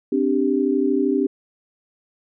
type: chord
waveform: sine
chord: C suspended second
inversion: none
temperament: just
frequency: 261.6 / 294.3 / 392.4 Hz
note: C4 / D4 / G4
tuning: 0 / +4 / +2 cents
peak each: -21 dBFS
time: 0.12-1.27 s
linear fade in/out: 5 ms
effects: none